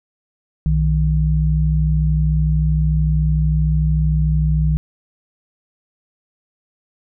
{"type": "tone pair together", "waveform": "sine", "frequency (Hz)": [61.8, 155.19], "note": ["B1", "D#3"], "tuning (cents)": [2, -4], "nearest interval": "octave + major third", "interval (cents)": 1594, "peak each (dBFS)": -16, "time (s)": [0.66, 4.77], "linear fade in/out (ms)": 0, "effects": []}